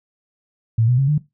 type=tone with pitch steps; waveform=sine; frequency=113.1 / 124.05 / 136.06 / 149.24 Hz; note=A2 / B2 / C#3 / D3; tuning=+48 / +8 / -32 / +28 cents; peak=-13 dBFS; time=0.78-1.18 s; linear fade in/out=5 ms; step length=100 ms; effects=noise-tail reverb RT60 0.2 s tail -18 dB re dry